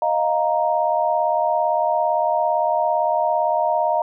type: chord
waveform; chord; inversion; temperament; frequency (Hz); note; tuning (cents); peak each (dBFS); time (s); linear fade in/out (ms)
sine; Eb suspended second; none; just; 622.3 / 700 / 933.4; Eb5 / F5 / Bb5; 0 / +4 / +2; -21; 0.02-4.02; 2
effects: none